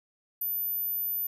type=tone; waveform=sine; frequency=13890 Hz; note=A9; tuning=24 cents flat; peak=-28 dBFS; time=0.41-1.27 s; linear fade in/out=5 ms; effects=none